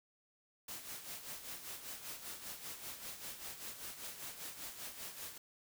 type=noise with tremolo; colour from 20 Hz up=white; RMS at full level=-45 dBFS; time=0.68-5.38 s; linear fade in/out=5 ms; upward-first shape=sine; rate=5.1 Hz; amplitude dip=60%; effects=none